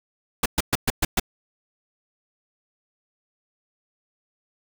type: noise bursts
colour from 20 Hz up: pink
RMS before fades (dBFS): -20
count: 6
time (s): 0.43-1.198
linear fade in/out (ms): 5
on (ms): 28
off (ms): 120
effects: none